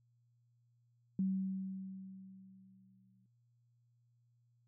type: tone with exponential decay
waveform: sine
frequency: 190.5 Hz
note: G3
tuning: 49 cents flat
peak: -30 dBFS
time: 1.19-3.26 s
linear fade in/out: 2 ms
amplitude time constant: 450 ms
effects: added 119 Hz sine -70 dBFS peak until 4.67 s